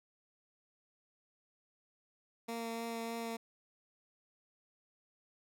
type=tone with vibrato; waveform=15% pulse; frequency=230 Hz; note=A#3; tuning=23 cents flat; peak=-32 dBFS; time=2.48-3.37 s; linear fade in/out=10 ms; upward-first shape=triangle; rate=3.3 Hz; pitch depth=13 cents each way; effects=none